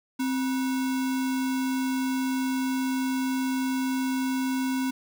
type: tone with sample-and-hold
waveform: sine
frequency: 261.6 Hz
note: C4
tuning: in tune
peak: -24 dBFS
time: 0.19-4.91 s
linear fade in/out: 10 ms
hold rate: 1225 Hz
effects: none